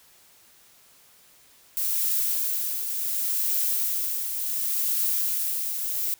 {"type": "noise with tremolo", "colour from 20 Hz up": "violet", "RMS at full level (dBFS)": -24, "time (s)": [1.77, 6.14], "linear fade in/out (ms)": 0, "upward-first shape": "triangle", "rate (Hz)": 0.69, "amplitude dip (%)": 50, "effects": ["white hiss -56 dBFS RMS until 6.19 s"]}